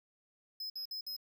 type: tone bursts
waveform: square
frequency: 5100 Hz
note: D#8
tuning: 42 cents sharp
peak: -39 dBFS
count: 4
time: 0.6-1.165 s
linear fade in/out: 5 ms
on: 100 ms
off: 55 ms
effects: 12-bit